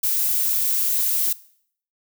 violet noise, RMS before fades -21 dBFS, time 0.03-1.33 s, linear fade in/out 5 ms, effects noise-tail reverb RT60 0.6 s tail -19 dB re dry

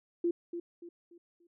sine tone with echo, 344 Hz, F4, 26 cents flat, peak -26 dBFS, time 0.24-0.31 s, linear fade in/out 5 ms, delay 290 ms, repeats 4, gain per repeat -9 dB, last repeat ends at 1.47 s, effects none

